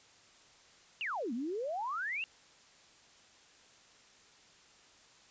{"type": "exponential two-way sweep", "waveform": "sine", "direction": "down then up", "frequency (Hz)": [2960, 220, 2834], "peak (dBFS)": -34, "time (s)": [1.01, 2.24], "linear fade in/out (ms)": 0, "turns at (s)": 1.33, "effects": ["white hiss -61 dBFS RMS until 5.3 s", "resampled to 16000 Hz"]}